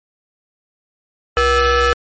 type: ring-modulated tone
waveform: 30% pulse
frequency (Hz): 415.3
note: G#4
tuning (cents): 0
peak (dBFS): -6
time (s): 1.37-1.93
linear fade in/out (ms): 0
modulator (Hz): 896
effects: low-pass 5000 Hz 12 dB/octave + MP3 32 kbps